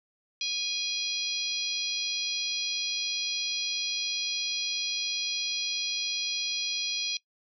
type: harmonic tone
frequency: 823 Hz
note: G#5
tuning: 16 cents flat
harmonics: 3 / 4 / 5 / 6 / 7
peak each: -35 / -34 / -34 / -36 / -36 dBFS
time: 0.41-7.17 s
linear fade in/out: 2 ms
effects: noise-tail reverb RT60 0.1 s tail -22 dB re dry